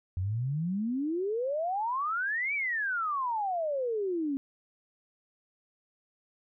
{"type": "exponential two-way sweep", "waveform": "sine", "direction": "up then down", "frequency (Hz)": [87.31, 2349, 266.9], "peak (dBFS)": -28, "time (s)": [0.17, 4.37], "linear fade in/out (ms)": 0, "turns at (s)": 2.54, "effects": []}